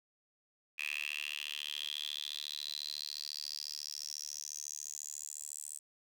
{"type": "tone with high-pass filter sweep", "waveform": "10% pulse", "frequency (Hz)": 74.1, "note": "D2", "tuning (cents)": 16, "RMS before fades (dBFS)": -42, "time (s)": [0.78, 5.79], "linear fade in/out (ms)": 10, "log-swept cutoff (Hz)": [2500, 8200], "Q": 8.8, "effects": []}